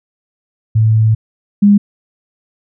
sine tone pair in turn, 110.2 / 203.5 Hz, A2 / G#3, +3 / -35 cents, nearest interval major seventh, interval 1062 cents, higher second, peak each -7 / -4 dBFS, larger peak second, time 0.75-1.15 / 1.62-1.78 s, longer first, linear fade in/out 10 ms, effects none

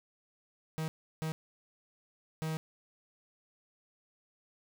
45% pulse tone bursts at uneven times, 158.4 Hz, D#3, 31 cents sharp, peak -33 dBFS, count 3, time 0.78-0.88 / 1.22-1.32 / 2.42-2.57 s, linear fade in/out 0 ms, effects none

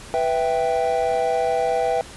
triangle chord, E minor, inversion second, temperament equal, 493.9 / 659.3 / 784 Hz, B4 / E5 / G5, 0 / 0 / 0 cents, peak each -21 dBFS, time 0.14-2.01 s, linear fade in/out 0 ms, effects pink hiss -40 dBFS RMS until 2.16 s + resampled to 24000 Hz

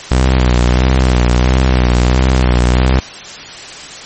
sawtooth tone with vibrato, 62.6 Hz, B1, 24 cents sharp, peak -4 dBFS, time 0.11-3 s, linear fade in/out 5 ms, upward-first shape sine, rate 1.5 Hz, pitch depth 59 cents each way, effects white hiss -29 dBFS RMS until 4.05 s + MP3 32 kbps

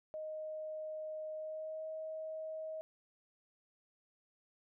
sine tone with pitch glide, 622.3 to 632.1 Hz, D#5 to D#5, 0 to +27 cents, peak -40 dBFS, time 0.14-2.81 s, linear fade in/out 0 ms, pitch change +27 cents, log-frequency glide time 1.34-1.87 s, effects none

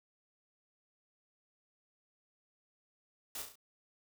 white noise with echo, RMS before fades -42 dBFS, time 3.35-3.42 s, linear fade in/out 2 ms, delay 34 ms, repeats 4, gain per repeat -5 dB, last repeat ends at 3.556 s, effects none

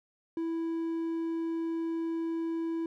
triangle tone, 329.6 Hz, E4, in tune, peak -28 dBFS, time 0.37-2.86 s, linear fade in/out 2 ms, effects none

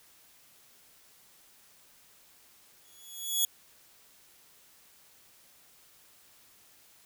10% pulse tone with exponential growth, 3376 Hz, G#7, 28 cents sharp, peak -15 dBFS, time 2.85-3.45 s, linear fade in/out 2 ms, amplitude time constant 130 ms, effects white hiss -60 dBFS RMS until 7.05 s

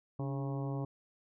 harmonic tone with a mistuned harmonic, 136.7 Hz, C#3, 24 cents flat, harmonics 1 / 2 / 3 / 4 / 5 / 6 / 7 / 8, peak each -35 / -41 / -45 / -47 / -49 / -51 / -52 / -53 dBFS, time 0.19-0.85 s, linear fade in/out 5 ms, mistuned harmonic 2, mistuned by +71 cents, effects none

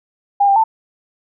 sine tone with pitch steps, 806 / 792 / 889 Hz, G5 / G5 / A5, +48 / +18 / +18 cents, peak -9 dBFS, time 0.4-0.64 s, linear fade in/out 10 ms, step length 80 ms, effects none

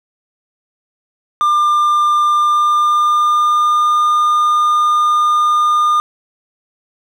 triangle tone with pitch glide, 1197 to 1212.3 Hz, D6 to D#6, +33 to -45 cents, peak -8 dBFS, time 1.41-6 s, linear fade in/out 0 ms, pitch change +22 cents, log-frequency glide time 2.3-4.04 s, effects none

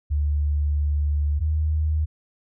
sine tone pair in turn, 73.42 / 77.23 Hz, D2 / D#2, 0 / -12 cents, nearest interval minor second, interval 88 cents, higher second, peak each -19 dBFS, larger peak neither, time 0.1-1.4 / 1.4-2.06 s, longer first, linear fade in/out 20 ms, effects none

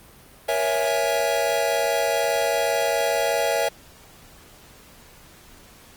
square chord, A# half-diminished seventh, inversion none, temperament equal with one note detuned, 471.6 / 554.4 / 659.3 / 830.6 Hz, A#4 / C#5 / E5 / G#5, +20 / 0 / 0 / 0 cents, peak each -28 / -26 / -25 / -28 dBFS, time 0.48-3.69 s, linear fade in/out 10 ms, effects pink hiss -49 dBFS RMS until 5.96 s + Opus 32 kbps

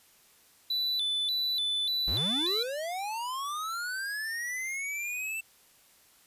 triangle tone with vibrato, 3729 Hz, A#7, in tune, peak -26 dBFS, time 0.7-2.63 s, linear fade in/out 5 ms, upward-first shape square, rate 1.7 Hz, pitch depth 110 cents each way
square linear sweep, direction up, 38.47 to 2680 Hz, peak -33 dBFS, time 2.07-5.41 s, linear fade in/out 10 ms
effects white hiss -61 dBFS RMS until 6.26 s + resampled to 32000 Hz

